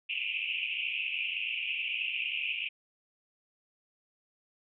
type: band-pass noise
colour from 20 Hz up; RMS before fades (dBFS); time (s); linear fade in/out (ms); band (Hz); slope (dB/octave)
pink; -34; 0.09-2.69; 10; 2400 to 2900; 96
effects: none